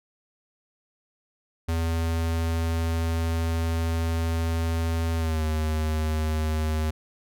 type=tone with pitch glide; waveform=square; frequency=82.41 to 78.05 Hz; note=E2 to D#2; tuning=0 to +6 cents; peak=-24 dBFS; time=1.68-6.91 s; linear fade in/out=10 ms; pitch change=-94 cents; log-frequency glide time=5.16-5.44 s; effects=none